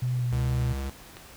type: tone with vibrato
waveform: sine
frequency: 123.47 Hz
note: B2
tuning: in tune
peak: -24 dBFS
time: 0.02-0.73 s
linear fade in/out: 5 ms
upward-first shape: sine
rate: 2.6 Hz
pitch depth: 25 cents each way
type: tone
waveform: square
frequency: 67.8 Hz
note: C#2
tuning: 38 cents flat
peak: -30 dBFS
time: 0.32-0.9 s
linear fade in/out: 5 ms
type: click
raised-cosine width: 0.3 ms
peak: -26 dBFS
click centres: 1.169 s
effects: pink hiss -48 dBFS RMS until 1.36 s